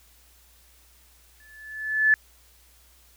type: tone with exponential growth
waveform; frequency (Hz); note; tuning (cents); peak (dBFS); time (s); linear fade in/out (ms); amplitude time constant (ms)
sine; 1735; A6; -25; -13; 1.4-2.14; 1; 160
effects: added 60 Hz sine -58 dBFS peak until 3.16 s + white hiss -58 dBFS RMS until 3.16 s